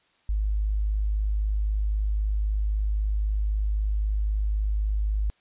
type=tone; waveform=sine; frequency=51.91 Hz; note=G#1; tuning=in tune; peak=-22 dBFS; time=0.29-5.3 s; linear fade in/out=0 ms; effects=white hiss -65 dBFS RMS until 5.4 s + resampled to 8000 Hz